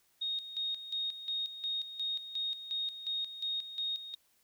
sine tone with tremolo, 3723 Hz, A#7, 3 cents flat, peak -32 dBFS, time 0.21-4.15 s, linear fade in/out 10 ms, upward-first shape square, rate 2.8 Hz, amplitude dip 70%, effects white hiss -71 dBFS RMS until 4.43 s

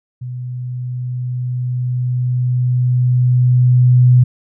sine tone with level ramp, 124.8 Hz, B2, 19 cents sharp, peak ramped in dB -23 to -5 dBFS, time 0.21-4.24 s, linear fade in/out 10 ms, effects none

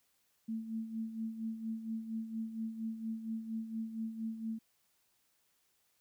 sine tone with tremolo, 223.4 Hz, A3, 27 cents sharp, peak -34 dBFS, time 0.48-4.59 s, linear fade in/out 10 ms, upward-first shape sine, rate 4.3 Hz, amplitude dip 65%, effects white hiss -75 dBFS RMS until 6 s

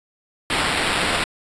blue noise with sample-and-hold, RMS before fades -21 dBFS, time 0.5-1.24 s, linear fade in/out 2 ms, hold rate 6300 Hz, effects resampled to 22050 Hz

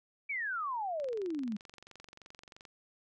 sine exponential sweep, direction down, 2349 to 200 Hz, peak -33 dBFS, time 0.29-1.57 s, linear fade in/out 10 ms
click train, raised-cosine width 0.2 ms, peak -34 dBFS, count 39, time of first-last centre 1-2.652 s, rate 23 Hz
effects none

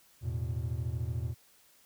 triangle chord, E suspended fourth, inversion none, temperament equal, 82.41 / 110 / 123.47 Hz, E2 / A2 / B2, 0 / 0 / 0 cents, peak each -34 dBFS, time 0.21-1.35 s, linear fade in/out 50 ms, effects white hiss -63 dBFS RMS until 1.85 s

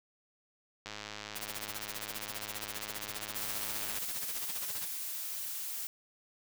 click train, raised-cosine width 0.2 ms, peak -24 dBFS, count 329, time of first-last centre 0.86-3.984 s, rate 105 Hz
white noise with tremolo, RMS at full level -39 dBFS, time 1.35-4.86 s, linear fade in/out 10 ms, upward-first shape sine, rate 15 Hz, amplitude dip 100%
blue noise, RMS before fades -39 dBFS, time 3.36-5.87 s, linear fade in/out 0 ms
effects none

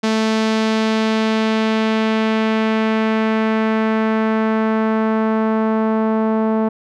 sawtooth tone with low-pass filter sweep, 220 Hz, A3, in tune, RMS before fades -17 dBFS, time 0.03-6.69 s, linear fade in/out 10 ms, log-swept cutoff 5400 to 910 Hz, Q 1.1, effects none

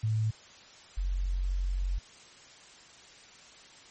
sine tone pair in turn, 109.4 / 45.84 Hz, A2 / F#1, -9 / -15 cents, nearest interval octave + minor third, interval 1506 cents, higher first, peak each -25 / -27 dBFS, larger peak first, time 0.03-0.31 / 0.97-1.99 s, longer second, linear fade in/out 10 ms, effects white hiss -53 dBFS RMS until 3.9 s + MP3 32 kbps

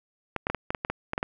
clicks, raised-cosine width 0.5 ms, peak -13 dBFS, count 11, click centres 0.363 / 0.469 / 0.5 / 0.547 / 0.705 / 0.748 / 0.849 / 0.9 / 1.134 / 1.179 / 1.229 s, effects none

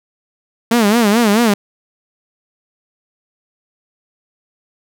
sawtooth tone with vibrato, 220 Hz, A3, in tune, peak -6 dBFS, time 0.71-1.54 s, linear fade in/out 5 ms, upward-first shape sine, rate 4.6 Hz, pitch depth 160 cents each way, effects none

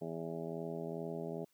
harmonic tone, 82.41 Hz, E2, in tune, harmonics 2 / 3 / 4 / 5 / 6 / 7 / 8 / 9 / 10, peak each -44 / -47 / -48 / -43 / -56 / -48 / -47 / -60 / -56 dBFS, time 0.01-1.45 s, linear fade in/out 10 ms, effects white hiss -75 dBFS RMS until 1.53 s

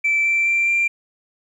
sine tone with pitch steps, 2327 / 2342 / 2357 / 2372 Hz, D7 / D7 / D7 / D7, -17 / -5 / +6 / +17 cents, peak -14 dBFS, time 0.04-0.88 s, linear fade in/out 10 ms, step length 210 ms, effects tanh soft clip ceiling -12 dBFS + 9-bit

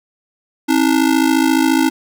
square ring-modulated tone, 293.7 Hz, D4, in tune, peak -9 dBFS, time 0.68-1.9 s, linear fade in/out 20 ms, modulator 27.2 Hz, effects none

